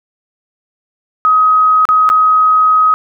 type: tone with dropouts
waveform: sine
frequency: 1263 Hz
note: D#6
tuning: 26 cents sharp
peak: -6 dBFS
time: 1.25-2.94 s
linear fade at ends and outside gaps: 0 ms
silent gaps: 1.853-1.889 / 2.091-2.1 s
effects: none